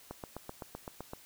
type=click train; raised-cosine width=1 ms; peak=-26 dBFS; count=9; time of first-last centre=0.11-1.134 s; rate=7.81 Hz; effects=white hiss -57 dBFS RMS until 1.25 s